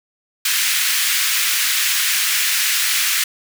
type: high-pass noise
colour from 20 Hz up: pink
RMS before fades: -18 dBFS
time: 0.45-3.24 s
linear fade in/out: 5 ms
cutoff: 1700 Hz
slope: 24 dB/octave
effects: none